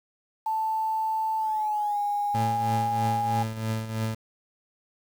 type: tone with pitch glide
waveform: sine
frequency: 880 to 821.1 Hz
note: A5 to G#5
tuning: 0 to -20 cents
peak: -24 dBFS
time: 0.46-3.43 s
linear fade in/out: 5 ms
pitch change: -120 cents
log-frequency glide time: 1.38-1.98 s
type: tone with tremolo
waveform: 30% pulse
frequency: 110.9 Hz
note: A2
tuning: 14 cents sharp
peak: -22 dBFS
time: 2.34-4.15 s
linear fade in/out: 10 ms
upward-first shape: triangle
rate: 3.1 Hz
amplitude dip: 70%
effects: 8-bit